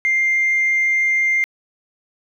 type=tone; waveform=sine; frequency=2102 Hz; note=C7; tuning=7 cents sharp; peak=-13 dBFS; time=0.05-1.44 s; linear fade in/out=0 ms; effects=tanh soft clip ceiling -11 dBFS + 9-bit